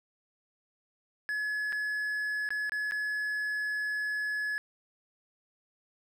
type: tone with dropouts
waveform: triangle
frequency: 1700 Hz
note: G#6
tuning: 40 cents sharp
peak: -28 dBFS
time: 1.29-4.58 s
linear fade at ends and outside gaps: 0 ms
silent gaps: 1.723-1.728 / 2.49-2.505 / 2.695-2.72 / 2.911-2.92 s
effects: none